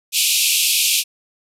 pink band-pass noise, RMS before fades -17 dBFS, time 0.12-1.04 s, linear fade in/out 50 ms, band 2400 to 14000 Hz, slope 96 dB/octave, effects none

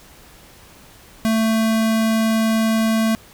square tone, 222.4 Hz, A3, 19 cents sharp, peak -16 dBFS, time 1.25-3.15 s, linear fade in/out 0 ms, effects pink hiss -46 dBFS RMS until 3.33 s

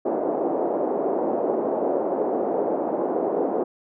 pink band-pass noise, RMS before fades -24 dBFS, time 0.05-3.64 s, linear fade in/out 10 ms, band 310 to 710 Hz, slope 24 dB/octave, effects none

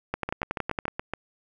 two click trains, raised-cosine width 0.5 ms, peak -14 / -12 dBFS, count 7 / 9, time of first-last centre 0.29-1.136 / 0.14-0.881 s, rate 7.09 / 10.8 Hz, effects 9-bit

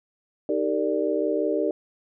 sine chord, Eb major seventh, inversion none, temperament equal with one note detuned, 311.1 / 392 / 457.6 / 587.3 Hz, Eb4 / G4 / Bb4 / D5, 0 / 0 / -32 / 0 cents, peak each -27 dBFS, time 0.49-1.71 s, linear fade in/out 2 ms, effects none

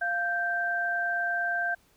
sine tone pair together, 696.5 / 1568 Hz, F5 / G6, -5 / 0 cents, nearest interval octave + major second, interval 1405 cents, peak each -31 / -27 dBFS, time 0.01-1.75 s, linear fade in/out 10 ms, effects pink hiss -64 dBFS RMS until 1.96 s

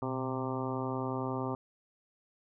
harmonic tone with a mistuned harmonic, 130.81 Hz, C3, in tune, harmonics 1 / 2 / 3 / 4 / 5 / 6 / 7 / 8 / 9, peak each -38 / -37 / -39 / -42 / -44 / -44 / -42 / -45 / -43 dBFS, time 0.02-1.55 s, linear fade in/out 2 ms, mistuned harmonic 1, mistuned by -87 cents, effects none

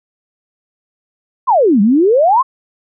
sine exponential two-way sweep, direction down then up, 1108.7 to 192.2 to 1108.7 Hz, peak -7 dBFS, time 1.47-2.43 s, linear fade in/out 20 ms, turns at 1.81 s, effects none

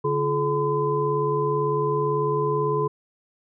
sine tone cluster, 143.8 / 348.5 / 426.5 / 1017 Hz, D3 / F4 / G#4 / C6, -36 / -4 / +46 / -50 cents, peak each -27 / -31 / -23 / -26 dBFS, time 0.04-2.88 s, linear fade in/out 10 ms, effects none

